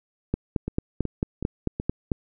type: two click trains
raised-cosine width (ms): 3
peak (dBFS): -15 / -10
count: 4 / 9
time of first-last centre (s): 0.68-1.799 / 0.34-2.118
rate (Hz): 2.68 / 4.5
effects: none